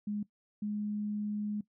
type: tone pair in turn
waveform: sine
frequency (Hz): 207.7 / 208.8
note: G#3 / G#3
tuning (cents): 0 / +10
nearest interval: unison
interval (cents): 10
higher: second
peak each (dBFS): -32 / -32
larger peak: neither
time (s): 0.07-0.23 / 0.62-1.61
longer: second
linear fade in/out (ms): 5
effects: noise-tail reverb RT60 0.1 s tail -18 dB re dry